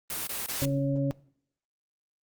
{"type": "noise bursts", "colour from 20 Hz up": "white", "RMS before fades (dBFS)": -33, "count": 3, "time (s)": [0.1, 0.654], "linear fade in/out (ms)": 2, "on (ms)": 170, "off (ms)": 22}
{"type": "harmonic tone", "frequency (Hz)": 138.59, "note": "C#3", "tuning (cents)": 0, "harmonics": [1, 2, 4], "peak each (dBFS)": [-27, -29, -32], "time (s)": [0.62, 1.11], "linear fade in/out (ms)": 0}
{"effects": ["noise-tail reverb RT60 0.6 s tail -21 dB re dry", "Opus 24 kbps"]}